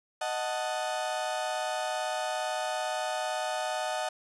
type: chord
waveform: 35% pulse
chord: D# diminished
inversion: none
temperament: equal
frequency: 622.3 / 740 / 880 Hz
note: D#5 / F#5 / A5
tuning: 0 / 0 / 0 cents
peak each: -32 / -32 / -35 dBFS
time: 0.21-4.09 s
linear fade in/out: 5 ms
effects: resampled to 24000 Hz + 10-bit